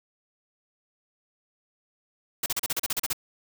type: noise bursts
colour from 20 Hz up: white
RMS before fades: -27 dBFS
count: 11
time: 2.43-3.131 s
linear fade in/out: 5 ms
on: 31 ms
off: 36 ms
effects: none